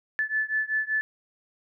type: beating tone pair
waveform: sine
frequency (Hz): 1738 / 1743.2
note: A6 / A6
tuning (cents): -22 / -17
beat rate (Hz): 5.2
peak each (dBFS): -27 / -28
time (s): 0.19-1.01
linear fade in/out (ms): 0
effects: none